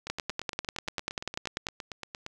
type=two click trains; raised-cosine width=0.2 ms; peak=-13 / -20 dBFS; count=17 / 20; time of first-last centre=0.1-1.669 / 0.07-2.264 s; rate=10.2 / 8.66 Hz; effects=none